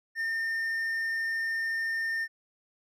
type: tone with hard clipping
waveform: triangle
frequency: 1813 Hz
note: A#6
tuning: 49 cents flat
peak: -29 dBFS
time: 0.15-2.28 s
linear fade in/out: 50 ms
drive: 6 dB
effects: none